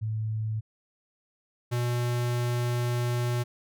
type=tone pair in turn; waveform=sine / square; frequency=109.3 / 121.3 Hz; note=A2 / B2; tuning=-11 / -31 cents; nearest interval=major second; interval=180 cents; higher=second; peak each=-27 / -26 dBFS; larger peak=second; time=0.01-0.61 / 1.71-3.44 s; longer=second; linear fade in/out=20 ms; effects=none